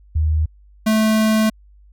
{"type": "tone pair in turn", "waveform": ["sine", "square"], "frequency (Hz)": [77.78, 218], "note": ["D#2", "A3"], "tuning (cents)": [0, -16], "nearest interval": "octave + tritone", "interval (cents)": 1784, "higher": "second", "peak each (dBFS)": -14, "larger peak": "neither", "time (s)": [[0.15, 0.46], [0.86, 1.5]], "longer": "second", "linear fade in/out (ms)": 10, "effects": ["added 50 Hz sine -45 dBFS peak until 1.92 s"]}